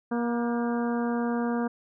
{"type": "harmonic tone with a mistuned harmonic", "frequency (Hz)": 237.2, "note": "A#3", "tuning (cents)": 30, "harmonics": [1, 2, 3, 4, 5, 6, 7], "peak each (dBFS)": [-26, -32, -36, -38, -40, -42, -43], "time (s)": [0.11, 1.68], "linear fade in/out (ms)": 10, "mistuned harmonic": 7, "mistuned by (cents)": -55, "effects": []}